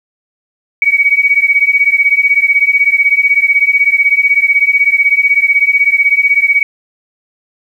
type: beating tone pair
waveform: sine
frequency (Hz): 2249 / 2265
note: C#7 / C#7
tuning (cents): +24 / +37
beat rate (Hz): 16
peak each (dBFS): -10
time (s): 0.82-6.63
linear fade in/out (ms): 2
effects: 7-bit